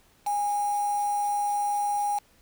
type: tone with quantisation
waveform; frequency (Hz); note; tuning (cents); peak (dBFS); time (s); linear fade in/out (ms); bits
sine; 821; G#5; -20; -24; 0.26-2.19; 10; 6
effects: pink hiss -61 dBFS RMS until 2.41 s